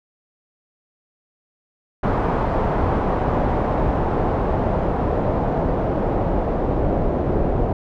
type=noise with low-pass filter sweep; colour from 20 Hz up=pink; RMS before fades=-20 dBFS; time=2.03-7.73 s; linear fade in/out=5 ms; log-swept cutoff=950 to 590 Hz; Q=1.4; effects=none